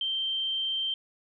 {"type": "tone", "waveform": "sine", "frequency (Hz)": 3136, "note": "G7", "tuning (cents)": 0, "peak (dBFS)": -27, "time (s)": [0.01, 0.94], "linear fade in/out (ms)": 2, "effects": []}